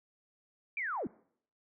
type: linear sweep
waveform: sine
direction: down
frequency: 2412 to 174.61 Hz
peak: -33 dBFS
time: 0.77-1.07 s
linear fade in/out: 2 ms
effects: noise-tail reverb RT60 0.6 s tail -21 dB re dry